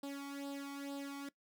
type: tone with flanger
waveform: sawtooth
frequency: 280 Hz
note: C#4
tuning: 18 cents sharp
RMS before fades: -44 dBFS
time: 0.03-1.29 s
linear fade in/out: 5 ms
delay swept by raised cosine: 0.23 to 0.91 ms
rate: 2.2 Hz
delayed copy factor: +0.75
effects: noise-tail reverb RT60 0.1 s tail -19 dB re dry